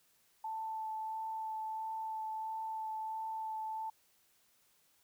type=tone with vibrato; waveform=sine; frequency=880 Hz; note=A5; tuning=in tune; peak=-37 dBFS; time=0.44-3.9 s; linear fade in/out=5 ms; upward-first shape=sine; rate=1.5 Hz; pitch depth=10 cents each way; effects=white hiss -71 dBFS RMS until 5.03 s